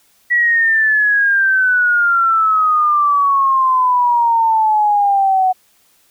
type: exponential sweep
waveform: sine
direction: down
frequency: 1942 to 740 Hz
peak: -10 dBFS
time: 0.3-5.53 s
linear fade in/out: 20 ms
effects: white hiss -55 dBFS RMS until 6.1 s